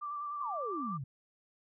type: tone with vibrato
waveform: sine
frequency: 1173 Hz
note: D6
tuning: 2 cents flat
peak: -36 dBFS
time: 0.01-0.98 s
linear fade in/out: 20 ms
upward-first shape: square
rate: 9.9 Hz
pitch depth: 22 cents each way
type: exponential sweep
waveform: sine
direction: down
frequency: 1174.7 to 123.47 Hz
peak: -37 dBFS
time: 0.4-1.04 s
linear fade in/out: 5 ms
effects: none